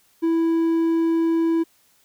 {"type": "tone", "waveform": "triangle", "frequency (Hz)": 329.6, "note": "E4", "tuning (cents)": 0, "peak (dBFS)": -15, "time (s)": [0.22, 1.64], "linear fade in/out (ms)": 20, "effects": ["white hiss -60 dBFS RMS until 2.04 s"]}